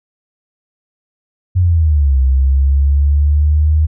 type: exponential two-way sweep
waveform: sine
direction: down then up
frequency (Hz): 92.8 to 65.2 to 78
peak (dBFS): -8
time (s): 1.55-3.87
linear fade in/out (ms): 20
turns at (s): 2.2
effects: none